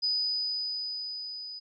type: tone with level ramp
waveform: sine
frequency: 4978 Hz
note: D#8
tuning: in tune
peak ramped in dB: -24 to -38 dBFS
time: 0.02-1.6 s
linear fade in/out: 20 ms
effects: MP3 64 kbps